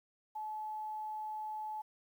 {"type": "tone", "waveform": "sine", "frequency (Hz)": 860, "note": "A5", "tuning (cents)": -40, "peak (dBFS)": -38, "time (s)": [0.35, 1.82], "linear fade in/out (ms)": 10, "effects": ["11-bit"]}